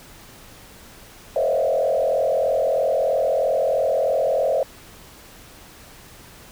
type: tone with frequency modulation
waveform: sine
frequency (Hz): 589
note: D5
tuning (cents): +5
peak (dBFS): -17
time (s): 1.36-4.63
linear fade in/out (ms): 2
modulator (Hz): 43.1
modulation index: 2.1
effects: pink hiss -45 dBFS RMS until 6.51 s